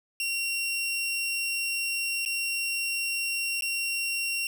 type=tone with dropouts; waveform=sawtooth; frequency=2745 Hz; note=F7; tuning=31 cents flat; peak=-24 dBFS; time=0.2-4.47 s; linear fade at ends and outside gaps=1 ms; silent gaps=2.251-2.26 / 3.609-3.622 s; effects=none